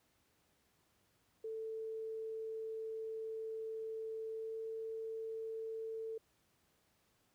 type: tone with pitch glide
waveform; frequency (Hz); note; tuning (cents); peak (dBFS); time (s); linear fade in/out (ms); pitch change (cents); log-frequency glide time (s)
sine; 443.3 to 446.1; A4 to A4; +13 to +24; -40; 1.44-6.18; 5; +11; 4.3-4.58
effects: pink hiss -75 dBFS RMS until 7.34 s + high-pass 60 Hz 12 dB/octave